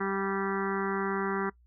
harmonic tone with a mistuned harmonic, 195.4 Hz, G3, 5 cents flat, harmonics 1 / 2 / 4 / 5 / 6 / 7 / 8 / 9 / 10, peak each -34 / -32 / -40 / -39 / -37 / -38 / -40 / -43 / -42 dBFS, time 0-1.5 s, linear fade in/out 10 ms, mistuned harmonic 9, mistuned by -17 cents, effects noise-tail reverb RT60 0.1 s tail -21 dB re dry + added 60 Hz sine -58 dBFS peak until 1.66 s

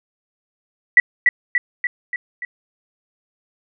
sine tone with echo, 1956 Hz, B6, 17 cents flat, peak -5 dBFS, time 0.97-1 s, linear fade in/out 2 ms, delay 290 ms, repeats 5, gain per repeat -4 dB, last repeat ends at 2.45 s, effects none

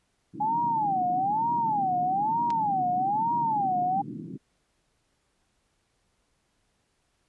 white band-pass noise, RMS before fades -38 dBFS, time 0.33-4.38 s, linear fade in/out 20 ms, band 130 to 320 Hz, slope 48 dB/octave
sine tone with vibrato, 826 Hz, G#5, 10 cents flat, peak -23 dBFS, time 0.4-4.02 s, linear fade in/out 10 ms, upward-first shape sine, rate 1.1 Hz, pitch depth 240 cents each way
clicks, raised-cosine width 0.2 ms, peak -21 / -30 dBFS, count 2, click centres 2.504 / 2.509 s
effects pink hiss -72 dBFS RMS until 7.28 s + resampled to 24000 Hz

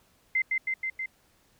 sine tone with echo, 2076 Hz, C7, 14 cents flat, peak -22 dBFS, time 0.35-0.42 s, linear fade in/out 5 ms, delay 160 ms, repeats 4, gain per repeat -2 dB, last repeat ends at 1.06 s, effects pink hiss -65 dBFS RMS until 1.59 s

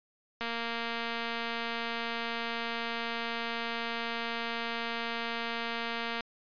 click train, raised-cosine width 0.3 ms, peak -19 dBFS, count 1346, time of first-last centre 0.41-6.207 s, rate 232 Hz, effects resampled to 11025 Hz

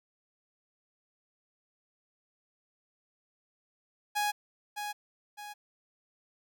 sawtooth tone with echo, 830.6 Hz, G#5, in tune, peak -24 dBFS, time 4.15-4.32 s, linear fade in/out 20 ms, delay 610 ms, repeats 2, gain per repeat -7 dB, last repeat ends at 5.54 s, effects none

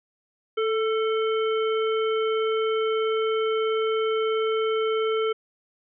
harmonic tone with a mistuned harmonic, 440 Hz, A4, in tune, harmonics 1 / 3 / 5 / 7, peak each -22 / -30 / -37 / -36 dBFS, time 0.57-5.33 s, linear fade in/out 10 ms, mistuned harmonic 3, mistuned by +28 cents, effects none

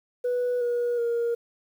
sine tone with pitch steps, 492 / 480.8 / 469.8 Hz, B4 / B4 / A#4, -7 / -46 / +13 cents, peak -21 dBFS, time 0.24-1.35 s, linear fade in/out 10 ms, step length 370 ms, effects tanh soft clip ceiling -21 dBFS + 9-bit

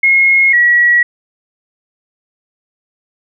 sine tone pair in turn, 2159 / 1923.5 Hz, C#7 / B6, -46 / -46 cents, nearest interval major second, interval 200 cents, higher first, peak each -6 dBFS, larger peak neither, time 0.03-0.53 / 0.53-1.03 s, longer neither, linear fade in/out 5 ms, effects none

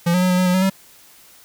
square tone with pitch steps, 171.4 / 181.2 / 183.4 / 181 / 183.7 / 180.4 / 186.7 / 192 Hz, F3 / F#3 / F#3 / F#3 / F#3 / F#3 / F#3 / G3, -32 / -36 / -15 / -38 / -12 / -44 / +16 / -36 cents, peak -15 dBFS, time 0.06-0.7 s, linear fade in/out 10 ms, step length 80 ms, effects white hiss -48 dBFS RMS until 1.44 s

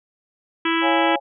harmonic tone, 330 Hz, E4, 2 cents sharp, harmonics 1 / 3 / 4 / 5 / 6 / 7 / 8 / 9 / 10, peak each -21 / -26 / -27 / -28 / -29 / -29 / -30 / -31 / -31 dBFS, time 0.65-1.16 s, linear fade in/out 5 ms
sine chord, Db major, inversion none, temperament just, 554.4 / 693 / 831.5 Hz, Db5 / F5 / Ab5, 0 / -14 / +2 cents, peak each -24 / -26 / -21 dBFS, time 0.81-1.2 s, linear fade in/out 50 ms
effects none

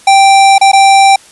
square tone with dropouts, 784 Hz, G5, in tune, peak -3 dBFS, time 0.07-1.16 s, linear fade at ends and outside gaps 5 ms, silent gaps 0.582-0.612 / 0.717-0.731 s, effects white hiss -39 dBFS RMS until 1.31 s + resampled to 24000 Hz

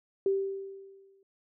sine tone with exponential decay, 390.2 Hz, G4, 8 cents flat, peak -22 dBFS, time 0.26-1.23 s, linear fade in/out 2 ms, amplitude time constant 210 ms, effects none

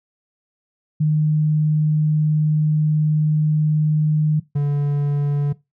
sine / triangle tone pair in turn, 153.1 / 144.1 Hz, D#3 / D3, -28 / -33 cents, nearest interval minor second, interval 105 cents, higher first, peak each -14 dBFS, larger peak neither, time 1-4.4 / 4.55-5.53 s, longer first, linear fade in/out 10 ms, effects noise-tail reverb RT60 0.2 s tail -19 dB re dry

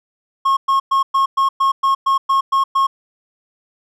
triangle tone bursts, 1085 Hz, C#6, 37 cents flat, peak -10 dBFS, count 11, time 0.45-2.87 s, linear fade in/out 10 ms, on 120 ms, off 110 ms, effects none

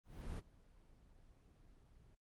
brown noise with ADSR envelope, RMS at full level -42 dBFS, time 0.04-2.15 s, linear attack 340 ms, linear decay 30 ms, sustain -23 dB, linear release 5 ms, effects Opus 24 kbps

